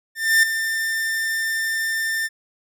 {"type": "tone with ADSR envelope", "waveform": "45% pulse", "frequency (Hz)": 1794, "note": "A6", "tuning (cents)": 33, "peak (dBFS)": -11, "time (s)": [0.15, 2.29], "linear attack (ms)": 280, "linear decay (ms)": 6, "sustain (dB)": -10, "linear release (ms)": 36, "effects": []}